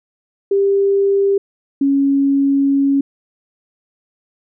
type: tone pair in turn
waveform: sine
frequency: 396.1 / 277 Hz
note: G4 / C#4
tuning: +18 / -1 cents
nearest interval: tritone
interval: 619 cents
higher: first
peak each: -11 dBFS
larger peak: neither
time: 0.51-1.38 / 1.81-3.01 s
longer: second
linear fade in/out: 5 ms
effects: none